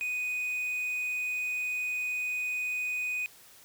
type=tone with quantisation; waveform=triangle; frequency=2489 Hz; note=D#7; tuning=in tune; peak=-28 dBFS; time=0.01-3.26 s; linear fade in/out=0 ms; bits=9; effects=white hiss -55 dBFS RMS until 3.64 s